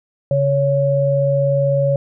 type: tone pair together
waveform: sine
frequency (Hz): 139.73 / 558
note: C#3 / C#5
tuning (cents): +14 / +11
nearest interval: 2 octaves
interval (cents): 2397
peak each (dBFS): -17 / -15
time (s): 0.31-1.96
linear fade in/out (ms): 2
effects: none